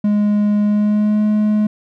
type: tone with pitch glide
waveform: triangle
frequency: 207.7 to 211.8 Hz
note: G#3 to G#3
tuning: 0 to +34 cents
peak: -10 dBFS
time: 0.04-1.67 s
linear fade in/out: 5 ms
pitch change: +34 cents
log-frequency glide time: 0.63-1.23 s
effects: none